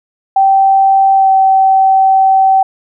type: tone with pitch glide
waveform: sine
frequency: 777 to 769 Hz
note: G5 to G5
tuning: -16 to -33 cents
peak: -5 dBFS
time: 0.36-2.63 s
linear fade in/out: 5 ms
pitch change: -17 cents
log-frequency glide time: 1.15-1.3 s
effects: none